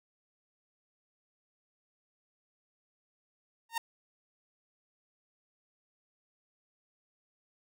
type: tone with exponential growth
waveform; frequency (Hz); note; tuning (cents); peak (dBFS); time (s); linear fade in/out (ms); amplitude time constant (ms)
sawtooth; 919; A#5; -25; -23; 3.69-3.78; 5; 18
effects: none